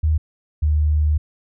sine tone pair in turn, 77.78 / 75.78 Hz, D#2 / D#2, 0 / -45 cents, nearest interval unison, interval 45 cents, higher first, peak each -14 dBFS, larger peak neither, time 0.03-0.18 / 0.62-1.18 s, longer second, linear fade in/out 10 ms, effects none

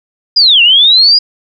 sine linear two-way sweep, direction down then up, 5020 to 2703 to 4941 Hz, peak -3 dBFS, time 0.36-1.19 s, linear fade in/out 10 ms, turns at 0.62 s, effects none

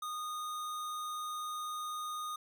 square tone, 1232 Hz, D#6, 17 cents flat, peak -38 dBFS, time 0.02-2.36 s, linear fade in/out 5 ms, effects none

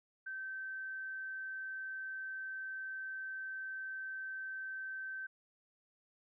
sine tone, 1547 Hz, G6, 23 cents flat, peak -40 dBFS, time 0.26-5.27 s, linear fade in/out 10 ms, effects none

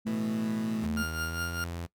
sine tone with vibrato, 219.4 Hz, A3, 5 cents flat, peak -29 dBFS, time 0.05-1.04 s, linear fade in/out 20 ms, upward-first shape square, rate 3.6 Hz, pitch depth 10 cents each way
15% pulse chord, A suspended second, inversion none, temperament equal, 110 / 123.47 / 164.81 Hz, A2 / B2 / E3, 0 / 0 / 0 cents, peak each -35 dBFS, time 0.06-0.87 s, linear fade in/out 10 ms
sawtooth tone with pitch glide, 80.5 to 85.29 Hz, E2 to F2, -41 to -40 cents, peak -31 dBFS, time 0.82-1.87 s, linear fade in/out 20 ms, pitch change +101 cents, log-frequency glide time 1.22-1.41 s
40% pulse tone with tremolo, 1407 Hz, F6, 12 cents sharp, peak -29 dBFS, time 0.97-1.64 s, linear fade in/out 0 ms, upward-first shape triangle, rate 5 Hz, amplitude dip 75%
effects noise-tail reverb RT60 0.1 s tail -20 dB re dry

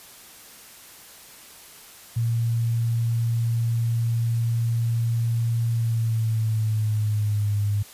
sine tone with pitch glide, 116.1 to 102.84 Hz, A#2 to G#2, -7 to -17 cents, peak -20 dBFS, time 2.16-7.83 s, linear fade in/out 10 ms, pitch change -210 cents, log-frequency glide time 5.71-7.59 s, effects white hiss -46 dBFS RMS until 7.93 s + resampled to 32000 Hz

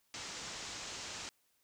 white low-pass noise, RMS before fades -45 dBFS, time 0.14-1.29 s, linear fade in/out 0 ms, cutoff 7400 Hz, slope 48 dB/octave, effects white hiss -75 dBFS RMS until 1.63 s

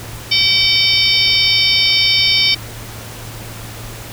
harmonic tone with a mistuned harmonic, 766 Hz, G5, 40 cents flat, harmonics 3 / 4 / 5 / 6 / 7, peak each -17 / -17 / -17 / -17 / -17 dBFS, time 0.31-2.55 s, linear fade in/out 10 ms, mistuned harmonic 5, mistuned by -67 cents, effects added 112 Hz sine -32 dBFS peak until 4.12 s + pink hiss -32 dBFS RMS until 4.12 s

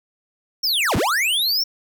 square linear two-way sweep, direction down then up, 5600 to 50.1 to 5600 Hz, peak -18 dBFS, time 0.63-1.64 s, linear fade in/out 10 ms, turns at 0.96 s, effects none

